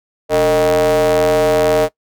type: ring-modulated tone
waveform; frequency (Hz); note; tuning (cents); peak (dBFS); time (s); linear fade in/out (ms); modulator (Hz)
square; 82.7; E2; +6; -8; 0.29-1.89; 50; 537
effects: noise-tail reverb RT60 0.1 s tail -20 dB re dry